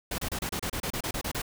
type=noise bursts; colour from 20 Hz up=pink; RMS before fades=-32 dBFS; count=13; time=0.11-1.419 s; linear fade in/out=5 ms; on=73 ms; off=30 ms; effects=none